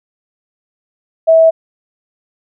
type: tone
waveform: sine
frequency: 650 Hz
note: E5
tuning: 24 cents flat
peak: -4 dBFS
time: 1.27-1.51 s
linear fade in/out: 20 ms
effects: none